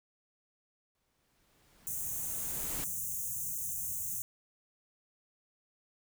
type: noise with exponential growth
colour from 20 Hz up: pink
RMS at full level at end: -41 dBFS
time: 0.95-2.84 s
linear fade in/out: 1 ms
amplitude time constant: 410 ms
type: band-stop noise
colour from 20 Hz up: white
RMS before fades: -37 dBFS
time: 1.87-4.22 s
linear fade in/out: 0 ms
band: 190 to 6100 Hz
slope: 96 dB/octave
effects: none